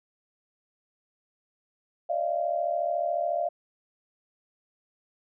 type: tone cluster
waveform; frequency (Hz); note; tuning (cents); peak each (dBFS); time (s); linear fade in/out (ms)
sine; 574 / 614 / 688; D5 / D#5 / F5; -40 / -23 / -26; -34 / -30 / -27; 2.09-3.49; 10
effects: none